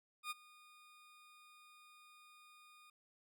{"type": "tone with ADSR envelope", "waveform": "20% pulse", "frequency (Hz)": 1225, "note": "D#6", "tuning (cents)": -27, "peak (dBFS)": -34, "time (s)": [0.23, 2.9], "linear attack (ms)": 77, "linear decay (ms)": 25, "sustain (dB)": -22, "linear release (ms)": 4, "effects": []}